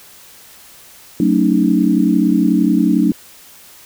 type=chord; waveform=sine; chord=D# half-diminished seventh; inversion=first; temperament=just; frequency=186.68 / 224 / 280 / 311.1 Hz; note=F#3 / A3 / C#4 / D#4; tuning=+16 / +31 / +18 / 0 cents; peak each=-16 dBFS; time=1.2-3.12 s; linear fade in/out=2 ms; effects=white hiss -42 dBFS RMS until 3.85 s